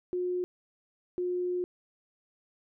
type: tone pair in turn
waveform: sine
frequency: 360 / 358.7 Hz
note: F#4 / F4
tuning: -47 / +46 cents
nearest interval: unison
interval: 7 cents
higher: first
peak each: -28 dBFS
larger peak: neither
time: 0.13-0.44 / 1.18-1.64 s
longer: second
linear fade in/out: 0 ms
effects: none